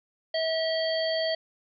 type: harmonic tone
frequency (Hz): 646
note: E5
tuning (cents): -35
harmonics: 1 / 3 / 5 / 7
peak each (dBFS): -26 / -35 / -35 / -33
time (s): 0.34-1.35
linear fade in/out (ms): 5
effects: none